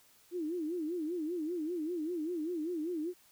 sine tone with vibrato, 330 Hz, E4, 2 cents sharp, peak -33 dBFS, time 0.31-3.14 s, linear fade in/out 50 ms, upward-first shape sine, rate 5.1 Hz, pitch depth 160 cents each way, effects white hiss -64 dBFS RMS until 3.31 s

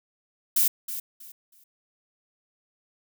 violet noise with echo, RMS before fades -21 dBFS, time 0.56-0.68 s, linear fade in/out 5 ms, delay 320 ms, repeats 3, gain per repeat -12 dB, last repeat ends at 1.64 s, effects none

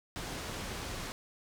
pink low-pass noise, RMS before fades -40 dBFS, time 0.16-1.12 s, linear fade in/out 0 ms, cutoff 8400 Hz, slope 12 dB/octave, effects none

